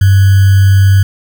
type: tone with sample-and-hold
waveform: sine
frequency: 97 Hz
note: G2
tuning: 18 cents flat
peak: -3 dBFS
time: 0.01-1.03 s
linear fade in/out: 5 ms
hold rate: 1575 Hz
effects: none